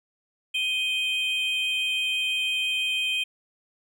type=tone pair together; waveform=triangle; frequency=2500 / 3153 Hz; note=D#7 / G7; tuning=+8 / +9 cents; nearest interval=major third; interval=401 cents; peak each=-25 dBFS; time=0.54-3.24 s; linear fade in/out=10 ms; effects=none